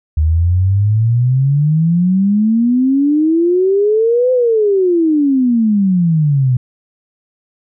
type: exponential two-way sweep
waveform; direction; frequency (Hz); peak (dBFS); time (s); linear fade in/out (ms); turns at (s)
sine; up then down; 75.5 to 514 to 122.4; -9; 0.17-6.57; 5; 4.32
effects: none